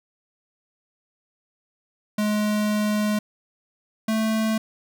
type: tone pair in turn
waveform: square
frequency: 210.6 / 220.1 Hz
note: G#3 / A3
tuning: +24 / +1 cents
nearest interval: minor second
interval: 77 cents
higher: second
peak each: -21 dBFS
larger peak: neither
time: 2.18-3.19 / 4.08-4.58 s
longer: first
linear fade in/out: 5 ms
effects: none